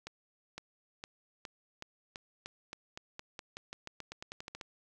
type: accelerating click train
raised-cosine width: 0.2 ms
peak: -25 dBFS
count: 22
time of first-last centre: 0.07-4.612 s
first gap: 510 ms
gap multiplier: 0.9
effects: 11-bit